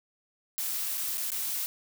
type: noise with dropouts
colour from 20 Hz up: blue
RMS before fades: -32 dBFS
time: 0.58-1.66 s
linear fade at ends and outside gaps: 0 ms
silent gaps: 0.974-0.978 / 1.173-1.179 / 1.304-1.318 s
effects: none